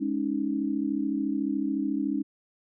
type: chord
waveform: sine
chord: Ab suspended fourth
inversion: none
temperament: equal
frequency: 207.7 / 277.2 / 311.1 Hz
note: Ab3 / Db4 / Eb4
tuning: 0 / 0 / 0 cents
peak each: -32 / -28 / -30 dBFS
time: 0-2.23 s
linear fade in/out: 20 ms
effects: none